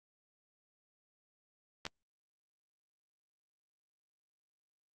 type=clicks; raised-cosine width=0.2 ms; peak=-21 dBFS; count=2; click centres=1.853 / 1.866 s; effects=Opus 48 kbps